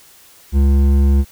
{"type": "tone with hard clipping", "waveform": "triangle", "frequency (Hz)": 69.3, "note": "C#2", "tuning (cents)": 0, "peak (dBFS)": -11, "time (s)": [0.52, 1.25], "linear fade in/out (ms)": 50, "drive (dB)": 13, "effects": ["white hiss -46 dBFS RMS until 1.31 s"]}